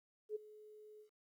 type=tone with ADSR envelope; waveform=sine; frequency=425.9 Hz; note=G#4; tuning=44 cents sharp; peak=-36 dBFS; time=0.29-1.1 s; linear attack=64 ms; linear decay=15 ms; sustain=-19 dB; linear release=100 ms; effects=13-bit